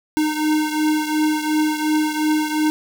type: beating tone pair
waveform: square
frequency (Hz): 306.4 / 309.2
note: D#4 / D#4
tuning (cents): -27 / -11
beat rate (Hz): 2.8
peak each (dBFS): -19 / -24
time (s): 0.17-2.7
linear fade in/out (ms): 0
effects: none